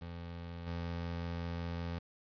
25% pulse tone with level steps, 85.3 Hz, F2, 40 cents flat, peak -39 / -33 dBFS, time 0.01-1.99 s, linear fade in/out 10 ms, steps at 0.66 s, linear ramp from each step 20 ms, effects resampled to 11025 Hz + 10-bit

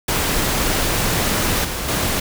pink noise with level steps, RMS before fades -19 / -25 / -20 dBFS, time 0.08-2.2 s, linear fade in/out 5 ms, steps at 1.64 / 1.88 s, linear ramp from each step 10 ms, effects none

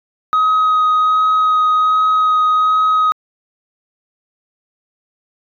sine tone with vibrato, 1260 Hz, D#6, 21 cents sharp, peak -8 dBFS, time 0.33-3.12 s, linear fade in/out 0 ms, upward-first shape sine, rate 1.3 Hz, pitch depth 10 cents each way, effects tanh soft clip ceiling -9 dBFS

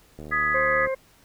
click train, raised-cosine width 2 ms, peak -26 dBFS, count 53, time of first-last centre 0.19-0.872 s, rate 76.2 Hz
sine chord, G# minor, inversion second, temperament equal with one note detuned, 1244.5 / 1678.6 / 1975.5 Hz, D#6 / G#6 / B6, 0 / +18 / 0 cents, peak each -25 dBFS, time 0.31-0.87 s, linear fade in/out 20 ms
harmonic tone, 529 Hz, C5, 19 cents sharp, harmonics 1 / 2 / 3 / 4, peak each -24 / -36 / -42 / -36 dBFS, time 0.54-0.95 s, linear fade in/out 10 ms
effects pink hiss -57 dBFS RMS until 1.24 s

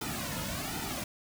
pink noise with flanger, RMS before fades -36 dBFS, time 0.01-1.04 s, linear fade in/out 5 ms, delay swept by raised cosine 1.8 to 2.59 ms, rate 1.3 Hz, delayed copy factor -0.9, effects none

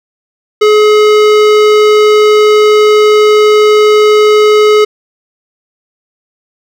sine tone with hard clipping, 423.9 Hz, G#4, 35 cents sharp, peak -5 dBFS, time 0.61-4.85 s, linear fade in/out 10 ms, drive 18 dB, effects none

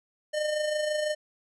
square tone with amplitude modulation, 606 Hz, D#5, 46 cents flat, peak -25 dBFS, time 0.33-1.15 s, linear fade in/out 20 ms, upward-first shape sine, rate 26 Hz, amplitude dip 45%, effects resampled to 22050 Hz

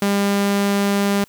sawtooth tone, 200.6 Hz, G3, 40 cents sharp, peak -12 dBFS, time 0.02-1.24 s, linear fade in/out 2 ms, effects white hiss -53 dBFS RMS until 1.28 s

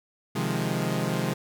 sawtooth chord, F minor seventh, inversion second, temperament equal, 130.81 / 155.56 / 174.61 / 207.7 Hz, C3 / Eb3 / F3 / Ab3, 0 / 0 / 0 / 0 cents, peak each -27 dBFS, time 0.35-1.34 s, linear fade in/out 10 ms, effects none

